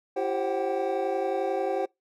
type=tone cluster; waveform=triangle; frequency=338 / 389.6 / 531 / 743 / 774 Hz; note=E4 / G4 / C5 / F#5 / G5; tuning=+43 / -11 / +25 / +7 / -22 cents; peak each=-33 / -28 / -28 / -32 / -31 dBFS; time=0.16-1.86 s; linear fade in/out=10 ms; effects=noise-tail reverb RT60 0.2 s tail -26 dB re dry